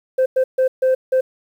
sine tone bursts at uneven times, 519 Hz, C5, 14 cents flat, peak -10 dBFS, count 5, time 0.18-0.26 / 0.36-0.44 / 0.58-0.68 / 0.82-0.95 / 1.12-1.21 s, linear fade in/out 10 ms, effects tanh soft clip ceiling -11 dBFS + 8-bit

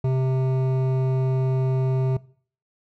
sine tone with hard clipping, 130.81 Hz, C3, in tune, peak -21 dBFS, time 0.04-2.17 s, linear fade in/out 5 ms, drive 12 dB, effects noise-tail reverb RT60 0.5 s tail -21 dB re dry

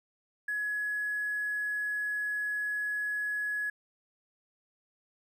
triangle tone with hard clipping, 1685 Hz, G#6, 25 cents sharp, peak -30 dBFS, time 0.48-3.7 s, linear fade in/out 5 ms, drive 3 dB, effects none

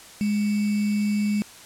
sine tone with sample-and-hold, 207.7 Hz, G#3, in tune, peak -20 dBFS, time 0.21-1.42 s, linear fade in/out 0 ms, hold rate 2450 Hz, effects white hiss -45 dBFS RMS until 1.65 s + low-pass 10000 Hz 12 dB/octave

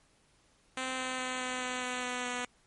5% pulse tone with pitch steps, 259.1 / 257.3 / 255.5 / 253.8 / 252 / 250.3 / 248.5 / 246.8 Hz, C4 / C4 / C4 / B3 / B3 / B3 / B3 / B3, -17 / -29 / -41 / +47 / +35 / +23 / +11 / -1 cents, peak -22 dBFS, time 0.77-2.45 s, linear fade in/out 2 ms, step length 210 ms, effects pink hiss -67 dBFS RMS until 2.66 s + MP3 48 kbps

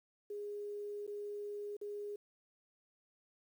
sine tone with dropouts, 412.2 Hz, G#4, 13 cents flat, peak -40 dBFS, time 0.3-2.16 s, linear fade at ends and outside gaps 5 ms, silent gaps 1.067-1.076 / 1.768-1.813 s, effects 11-bit

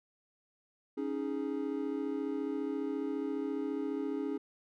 triangle chord, C# suspended second, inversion none, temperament just, 277.2 / 311.8 / 415.8 Hz, C#4 / D#4 / G#4, 0 / +4 / +2 cents, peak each -34 / -36 / -36 dBFS, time 0.97-4.38 s, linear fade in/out 10 ms, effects none

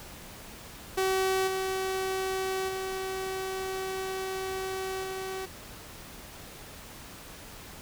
sawtooth tone with level steps, 380 Hz, F#4, 46 cents sharp, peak -21 / -25 / -28 / -30 dBFS, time 0.97-5.46 s, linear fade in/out 10 ms, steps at 1.47 / 2.68 / 5.03 s, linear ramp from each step 10 ms, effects pink hiss -46 dBFS RMS until 7.81 s

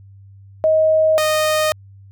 sine / sawtooth tone pair in turn, 630 / 618.1 Hz, D#5 / D#5, +21 / -12 cents, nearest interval unison, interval 33 cents, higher first, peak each -11 dBFS, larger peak neither, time 0.64-1.18 / 1.18-1.72 s, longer neither, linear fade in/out 0 ms, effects added 98 Hz sine -40 dBFS peak until 2.11 s

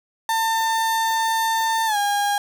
35% pulse tone with pitch glide, 898 to 814 Hz, A5 to G#5, +35 to -35 cents, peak -17 dBFS, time 0.29-2.38 s, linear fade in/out 2 ms, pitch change -170 cents, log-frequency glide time 1.86-1.97 s, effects none

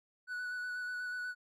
triangle tone with vibrato, 1480 Hz, F#6, in tune, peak -35 dBFS, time 0.27-1.35 s, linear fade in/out 50 ms, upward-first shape square, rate 8.2 Hz, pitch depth 13 cents each way, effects none

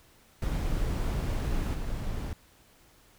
brown noise with level steps, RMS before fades -29 / -33 dBFS, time 0.42-2.33 s, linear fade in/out 2 ms, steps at 1.73 s, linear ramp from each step 20 ms, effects pink hiss -60 dBFS RMS until 3.18 s

